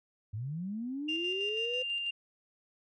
sine linear sweep, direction up, 97.8 to 513 Hz, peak -34 dBFS, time 0.33-1.83 s, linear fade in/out 10 ms
sine tone with tremolo, 2794 Hz, F7, in tune, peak -30 dBFS, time 1.08-2.11 s, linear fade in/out 10 ms, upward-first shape square, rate 6.1 Hz, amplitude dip 30%
effects tanh soft clip ceiling -24 dBFS

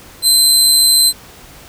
25% pulse tone, 4087 Hz, C8, 41 cents flat, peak -3 dBFS, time 0.22-1.13 s, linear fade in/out 50 ms, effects pink hiss -39 dBFS RMS until 1.68 s

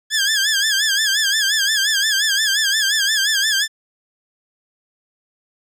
15% pulse tone with vibrato, 1669 Hz, G#6, 8 cents sharp, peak -9 dBFS, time 0.1-3.68 s, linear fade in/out 50 ms, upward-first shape sine, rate 5.7 Hz, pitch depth 110 cents each way, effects resampled to 32000 Hz

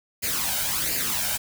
white noise with flanger, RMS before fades -26 dBFS, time 0.22-1.38 s, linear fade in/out 20 ms, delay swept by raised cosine 0.42 to 1.35 ms, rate 1.4 Hz, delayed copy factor +0.65, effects none

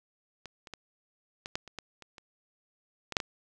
clicks, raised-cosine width 0.2 ms, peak -25 / -29 / -23 / -21 / -14 / -29 / -21 / -30 / -30 / -19 / -7 / -16 dBFS, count 12, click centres 0.457 / 0.672 / 0.737 / 1.459 / 1.555 / 1.677 / 1.787 / 2.023 / 2.182 / 3.123 / 3.168 / 3.202 s, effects none

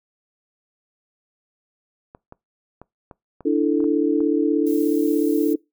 clicks, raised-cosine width 1 ms, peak -26 dBFS, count 8, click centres 2.149 / 2.324 / 2.816 / 3.112 / 3.407 / 3.804 / 3.842 / 4.205 s
sine chord, D suspended second, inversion none, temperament just, 293.7 / 330.4 / 440.5 Hz, D4 / E4 / A4, 0 / +4 / +2 cents, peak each -19 / -21 / -22 dBFS, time 3.45-5.56 s, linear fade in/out 10 ms
violet noise, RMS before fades -39 dBFS, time 4.66-5.54 s, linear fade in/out 10 ms
effects noise-tail reverb RT60 0.2 s tail -23 dB re dry

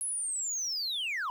sine linear sweep, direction down, 10630 to 939 Hz, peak -28 dBFS, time 0.01-1.3 s, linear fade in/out 0 ms, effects tanh soft clip ceiling -30 dBFS + 10-bit

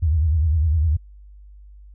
sine tone with vibrato, 78.5 Hz, D#2, 16 cents sharp, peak -15 dBFS, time 0.02-0.97 s, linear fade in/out 10 ms, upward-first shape sine, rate 9.9 Hz, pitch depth 150 cents each way, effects added 50 Hz sine -41 dBFS peak until 1.94 s

